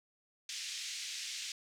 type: band-pass noise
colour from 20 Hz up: white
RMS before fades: -42 dBFS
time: 0.49-1.52 s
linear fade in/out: 2 ms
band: 2200 to 6700 Hz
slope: 24 dB/octave
effects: none